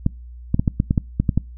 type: clicks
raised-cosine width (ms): 5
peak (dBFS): -4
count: 10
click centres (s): 0.064 / 0.544 / 0.595 / 0.678 / 0.801 / 0.909 / 0.978 / 1.2 / 1.292 / 1.376
effects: noise-tail reverb RT60 0.3 s tail -26 dB re dry + added 60 Hz sine -35 dBFS peak until 1.57 s